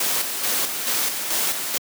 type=noise with tremolo; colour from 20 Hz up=white; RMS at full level=-22 dBFS; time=0-1.78 s; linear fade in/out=5 ms; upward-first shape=square; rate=2.3 Hz; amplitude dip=45%; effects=high-pass 200 Hz 12 dB/octave